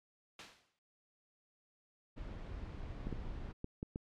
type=noise with exponential decay; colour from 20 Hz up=white; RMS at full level=-43 dBFS; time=0.39-0.79 s; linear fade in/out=2 ms; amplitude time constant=86 ms
type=noise; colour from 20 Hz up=brown; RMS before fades=-44 dBFS; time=2.16-3.53 s; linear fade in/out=20 ms
type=clicks; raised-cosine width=3 ms; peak=-27 dBFS; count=5; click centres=3.07 / 3.127 / 3.644 / 3.829 / 3.959 s
effects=low-pass 4000 Hz 12 dB/octave + MP3 96 kbps